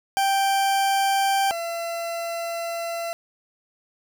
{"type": "tone pair in turn", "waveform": "40% pulse", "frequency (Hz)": [784, 676], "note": ["G5", "E5"], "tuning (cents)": [0, 43], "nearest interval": "minor third", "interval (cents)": 257, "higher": "first", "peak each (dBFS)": [-18, -26], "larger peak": "first", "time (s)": [[0.17, 1.51], [1.51, 3.13]], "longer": "second", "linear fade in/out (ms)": 0, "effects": []}